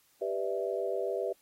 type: chord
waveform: sine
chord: E minor seventh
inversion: first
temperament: equal with one note detuned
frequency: 392 / 493.9 / 591.8 / 659.3 Hz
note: G4 / B4 / D5 / E5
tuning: 0 / 0 / +13 / 0 cents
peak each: -34 / -35 / -37 / -36 dBFS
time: 0.21-1.33 s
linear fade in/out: 10 ms
effects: white hiss -67 dBFS RMS until 1.41 s + AAC 48 kbps